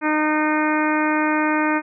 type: harmonic tone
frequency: 306.2 Hz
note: D#4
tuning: 28 cents flat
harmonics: 1 / 2 / 3 / 4 / 5 / 6 / 7 / 8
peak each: -20 / -27 / -24 / -27 / -26 / -29 / -30 / -31 dBFS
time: 0.01-1.82 s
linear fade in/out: 50 ms
effects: none